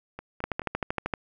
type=two click trains; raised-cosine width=0.5 ms; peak=-22 / -12 dBFS; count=3 / 10; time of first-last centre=0.19-0.618 / 0.44-1.138 s; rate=4.67 / 12.9 Hz; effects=none